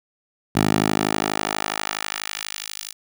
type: tone with high-pass filter sweep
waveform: 10% pulse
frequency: 52.2 Hz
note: G#1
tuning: 10 cents sharp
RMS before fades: -24 dBFS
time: 0.55-2.93 s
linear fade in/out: 10 ms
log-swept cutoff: 140 to 5000 Hz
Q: 0.75
effects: none